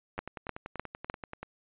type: two click trains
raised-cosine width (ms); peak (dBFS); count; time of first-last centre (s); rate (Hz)
0.5; -17 / -24; 4 / 14; 0.19-1.099 / 0.18-1.43; 3.3 / 10.4
effects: resampled to 8000 Hz